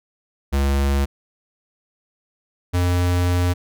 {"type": "tone pair in turn", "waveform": "square", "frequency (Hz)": [69.3, 88.84], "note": ["C#2", "F2"], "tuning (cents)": [0, 30], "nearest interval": "major third", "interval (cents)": 430, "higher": "second", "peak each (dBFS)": -17, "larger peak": "neither", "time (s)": [[0.52, 1.06], [2.73, 3.54]], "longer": "second", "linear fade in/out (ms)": 20, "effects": []}